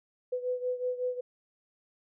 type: beating tone pair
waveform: sine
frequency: 498.4 / 503.8 Hz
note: B4 / B4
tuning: +16 / +34 cents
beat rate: 5.4 Hz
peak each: -31 / -35 dBFS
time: 0.32-1.21 s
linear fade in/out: 10 ms
effects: none